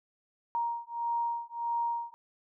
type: beating tone pair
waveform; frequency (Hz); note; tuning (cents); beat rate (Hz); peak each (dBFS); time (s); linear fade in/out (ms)
sine; 937 / 938.6; A#5 / A#5; +9 / +12; 1.6; -33 / -33; 0.55-2.14; 0
effects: none